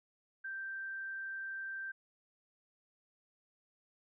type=tone; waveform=sine; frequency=1568 Hz; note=G6; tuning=in tune; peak=-39 dBFS; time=0.44-1.92 s; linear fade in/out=10 ms; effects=none